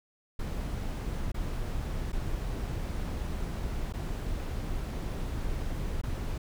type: noise with dropouts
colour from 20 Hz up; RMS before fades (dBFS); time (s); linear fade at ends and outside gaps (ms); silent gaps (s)
brown; -33; 0.39-6.38; 5; 1.319-1.343 / 2.121-2.128 / 3.926-3.936 / 6.015-6.034
effects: none